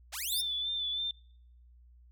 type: linear sweep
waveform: 5% pulse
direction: up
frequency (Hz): 493.9 to 5610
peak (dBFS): -25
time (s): 0.12-0.42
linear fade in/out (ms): 20
type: tone with vibrato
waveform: sine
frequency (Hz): 3520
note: A7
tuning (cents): 0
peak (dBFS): -31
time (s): 0.32-1.11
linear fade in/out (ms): 2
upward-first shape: sine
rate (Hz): 3.1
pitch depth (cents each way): 39
effects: noise-tail reverb RT60 0.7 s tail -25 dB re dry + added 60 Hz sine -55 dBFS peak until 2.11 s